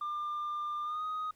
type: tone with pitch glide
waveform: sine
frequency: 1197 to 1250 Hz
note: D6 to D#6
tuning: +33 to +8 cents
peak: -31 dBFS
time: 0.01-1.31 s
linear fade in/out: 5 ms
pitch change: +75 cents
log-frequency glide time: 0.83-1.04 s
effects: tanh soft clip ceiling -32 dBFS + pink hiss -69 dBFS RMS until 1.35 s